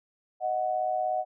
sine tone pair together, 623.5 / 740 Hz, D#5 / F#5, +3 / 0 cents, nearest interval minor third, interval 297 cents, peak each -30 / -27 dBFS, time 0.4-1.25 s, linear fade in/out 50 ms, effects none

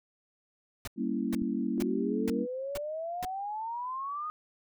pink noise bursts, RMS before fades -38 dBFS, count 6, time 0.85-3.25 s, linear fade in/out 2 ms, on 25 ms, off 450 ms
sine chord, G diminished seventh, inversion none, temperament equal, 196 / 233.1 / 277.2 / 329.6 Hz, G3 / Bb3 / Db4 / Fb4, 0 / 0 / 0 / 0 cents, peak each -35 / -32 / -34 / -36 dBFS, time 0.96-2.47 s, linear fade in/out 50 ms
click, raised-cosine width 5 ms, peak -30 dBFS, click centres 1.42 s
sine exponential sweep, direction up, 349.2 to 1250 Hz, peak -33 dBFS, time 1.78-4.3 s, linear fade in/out 0 ms
effects none

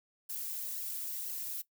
violet noise with flanger, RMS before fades -39 dBFS, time 0.29-1.62 s, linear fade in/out 10 ms, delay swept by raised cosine 0.82 to 5.32 ms, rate 2 Hz, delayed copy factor -0.8, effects noise-tail reverb RT60 0.1 s tail -17 dB re dry

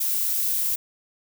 violet noise, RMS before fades -24 dBFS, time 0-0.76 s, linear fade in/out 10 ms, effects none

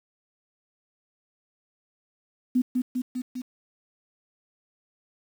sine tone with echo, 251.2 Hz, B3, 30 cents sharp, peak -18 dBFS, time 2.55-2.62 s, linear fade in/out 10 ms, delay 200 ms, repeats 4, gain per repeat -3 dB, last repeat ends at 3.42 s, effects 8-bit

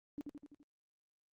sine tone with echo, 290.7 Hz, D4, 18 cents flat, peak -38 dBFS, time 0.18-0.21 s, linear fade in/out 0 ms, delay 84 ms, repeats 5, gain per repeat -4 dB, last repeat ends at 0.63 s, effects Opus 24 kbps

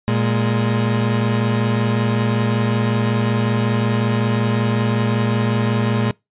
30% pulse tone pair together, 116.54 / 207.7 Hz, A#2 / G#3, 0 / 0 cents, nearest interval minor seventh, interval 1000 cents, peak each -15 / -18 dBFS, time 0.08-6.11 s, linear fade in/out 0 ms, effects noise-tail reverb RT60 0.2 s tail -24 dB re dry + resampled to 8000 Hz

